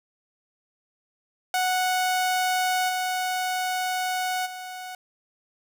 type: tone with level steps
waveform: sawtooth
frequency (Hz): 738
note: F#5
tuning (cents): -5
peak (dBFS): -18 / -21 / -31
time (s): 1.54-4.95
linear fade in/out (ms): 2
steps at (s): 2.88 / 4.45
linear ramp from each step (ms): 20
effects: none